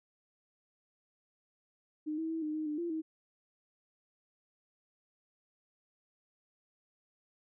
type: tone with pitch steps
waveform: sine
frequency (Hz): 305.8 / 322.2 / 324.7 / 305.4 / 310.9 / 299.7 / 342.5 / 317.6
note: D#4 / E4 / E4 / D#4 / D#4 / D4 / F4 / D#4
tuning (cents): -30 / -39 / -26 / -32 / -1 / +35 / -34 / +36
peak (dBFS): -33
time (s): 2.06-3.02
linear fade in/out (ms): 20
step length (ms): 120
effects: none